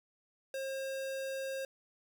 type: tone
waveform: square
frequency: 536 Hz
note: C5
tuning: 42 cents sharp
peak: -37 dBFS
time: 0.54-1.65 s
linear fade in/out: 2 ms
effects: none